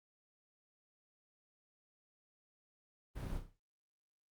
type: noise with echo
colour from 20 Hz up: brown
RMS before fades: -42 dBFS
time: 3.15-3.39 s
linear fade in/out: 20 ms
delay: 31 ms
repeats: 6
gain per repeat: -6 dB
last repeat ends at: 3.576 s
effects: Opus 24 kbps